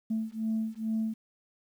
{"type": "beating tone pair", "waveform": "sine", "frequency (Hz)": [220, 222.3], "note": ["A3", "A3"], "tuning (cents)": [0, 18], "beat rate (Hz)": 2.3, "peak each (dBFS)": -31, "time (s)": [0.1, 1.14], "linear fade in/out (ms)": 10, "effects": ["tanh soft clip ceiling -23 dBFS", "10-bit"]}